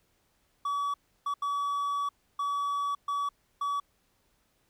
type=tone bursts at uneven times; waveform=triangle; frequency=1140 Hz; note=C#6; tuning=48 cents sharp; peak=-26 dBFS; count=6; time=0.65-0.94 / 1.26-1.34 / 1.42-2.09 / 2.39-2.95 / 3.08-3.29 / 3.61-3.8 s; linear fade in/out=5 ms; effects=pink hiss -71 dBFS RMS until 4.69 s